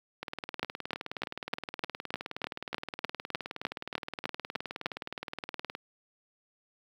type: two click trains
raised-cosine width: 0.3 ms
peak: -20 / -13 dBFS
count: 107 / 15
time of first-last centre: 0.23-5.751 / 0.63-4.86 s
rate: 19.2 / 3.31 Hz
effects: high-pass 150 Hz 12 dB/octave + 9-bit